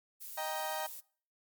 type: noise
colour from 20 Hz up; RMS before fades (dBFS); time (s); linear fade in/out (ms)
violet; -45; 0.2-1.01; 20
type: chord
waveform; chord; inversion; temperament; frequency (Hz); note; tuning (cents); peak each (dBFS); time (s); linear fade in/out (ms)
35% pulse; Eb major; none; equal with one note detuned; 622.3 / 784 / 939.4; Eb5 / G5 / Bb5; 0 / 0 / +13; -38; 0.37-0.87; 10
effects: noise-tail reverb RT60 0.5 s tail -23 dB re dry + MP3 96 kbps